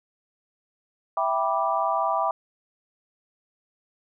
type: chord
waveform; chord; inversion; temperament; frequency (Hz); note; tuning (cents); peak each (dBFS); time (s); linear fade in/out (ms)
sine; E minor seventh; none; equal with one note detuned; 659.3 / 784 / 980.9 / 1174.7; E5 / G5 / B5 / D6; 0 / 0 / -12 / 0; -27; 1.17-2.31; 2
effects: none